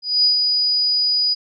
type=tone with ADSR envelope; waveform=sine; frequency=4930 Hz; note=D#8; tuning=17 cents flat; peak=-11 dBFS; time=0.02-1.35 s; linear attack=220 ms; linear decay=120 ms; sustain=-4 dB; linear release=23 ms; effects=none